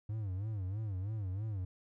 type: tone with vibrato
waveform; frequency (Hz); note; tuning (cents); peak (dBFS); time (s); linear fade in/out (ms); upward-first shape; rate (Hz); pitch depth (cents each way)
triangle; 100.8; G2; +49; -33; 0.09-1.65; 5; sine; 3.1; 170
effects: none